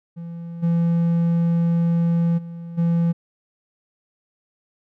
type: tone with level steps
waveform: triangle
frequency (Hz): 168.9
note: E3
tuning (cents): +42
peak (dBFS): -28 / -14 / -29 / -14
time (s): 0.16-3.13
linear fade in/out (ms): 20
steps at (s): 0.62 / 2.37 / 2.77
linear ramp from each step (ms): 20
effects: none